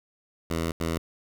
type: tone bursts at uneven times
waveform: 10% pulse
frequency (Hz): 82.41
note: E2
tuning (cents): 0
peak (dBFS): -18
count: 2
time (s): 0.5-0.72 / 0.8-0.98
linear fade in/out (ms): 5
effects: none